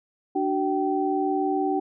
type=tone cluster; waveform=sine; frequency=296.2 / 376 / 773 Hz; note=D4 / F#4 / G5; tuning=+15 / +28 / -24 cents; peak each=-26 dBFS; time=0.35-1.8 s; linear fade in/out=10 ms; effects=none